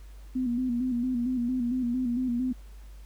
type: tone with vibrato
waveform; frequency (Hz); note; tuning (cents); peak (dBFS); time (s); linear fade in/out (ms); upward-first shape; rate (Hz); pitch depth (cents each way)
sine; 247.2; B3; +2; -25; 0.35-2.53; 10; square; 4.4; 61
effects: added 50 Hz sine -43 dBFS peak until 3.05 s + pink hiss -60 dBFS RMS until 3.05 s